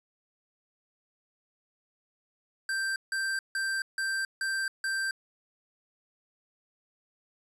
square tone bursts, 1570 Hz, G6, 2 cents sharp, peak -29 dBFS, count 6, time 2.69-5.11 s, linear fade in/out 2 ms, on 270 ms, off 160 ms, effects resampled to 24000 Hz

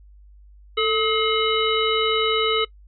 harmonic tone with a mistuned harmonic, 425.5 Hz, G#4, 42 cents sharp, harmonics 1 / 3 / 5 / 7 / 9, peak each -21 / -24 / -27 / -25 / -28 dBFS, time 0.77-2.65 s, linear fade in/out 10 ms, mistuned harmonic 1, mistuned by +69 cents, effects noise-tail reverb RT60 0.1 s tail -22 dB re dry + added 50 Hz sine -45 dBFS peak until 2.87 s

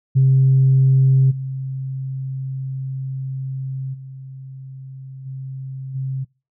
sine tone with level steps, 133 Hz, C3, 29 cents sharp, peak -9 / -23 / -32 / -27 / -21 dBFS, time 0.15-6.25 s, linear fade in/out 20 ms, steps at 1.3 / 3.93 / 5.25 / 5.94 s, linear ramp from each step 20 ms, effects noise-tail reverb RT60 0.3 s tail -24 dB re dry + tanh soft clip ceiling -6 dBFS

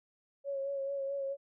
sine tone with vibrato, 552 Hz, C#5, 7 cents flat, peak -33 dBFS, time 0.44-1.37 s, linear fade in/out 50 ms, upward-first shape sine, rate 4.6 Hz, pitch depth 28 cents each way, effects none

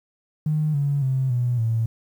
triangle tone with pitch steps, 153.3 / 142.21 / 131.92 / 122.38 / 113.53 Hz, D#3 / C#3 / C3 / B2 / A#2, -25 / +45 / +15 / -15 / -45 cents, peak -15 dBFS, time 0.46-1.86 s, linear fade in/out 5 ms, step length 280 ms, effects tanh soft clip ceiling -17 dBFS + 9-bit

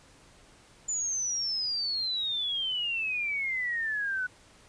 sine exponential sweep, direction down, 7090 to 1476 Hz, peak -28 dBFS, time 0.88-4.27 s, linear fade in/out 10 ms, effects pink hiss -57 dBFS RMS until 4.68 s + resampled to 22050 Hz

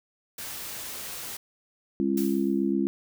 white noise, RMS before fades -37 dBFS, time 0.38-1.37 s, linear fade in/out 5 ms
harmonic tone, 67.9 Hz, C#2, 35 cents flat, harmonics 3 / 4 / 5, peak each -27 / -27 / -27 dBFS, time 2-2.87 s, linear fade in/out 0 ms
blue noise with exponential decay, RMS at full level -34 dBFS, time 2.17-2.73 s, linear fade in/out 5 ms, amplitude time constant 120 ms
effects none

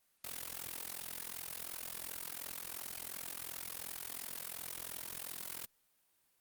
white noise with amplitude modulation, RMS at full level -40 dBFS, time 0.24-5.66 s, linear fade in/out 5 ms, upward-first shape sine, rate 42.8 Hz, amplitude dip 90%, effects white hiss -75 dBFS RMS until 6.4 s + Opus 32 kbps

